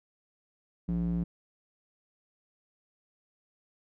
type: tone with band-pass filter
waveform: square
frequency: 57.7 Hz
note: A#1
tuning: 17 cents flat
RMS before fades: -30 dBFS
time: 0.88-1.24 s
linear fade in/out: 10 ms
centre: 190 Hz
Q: 3.3
effects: none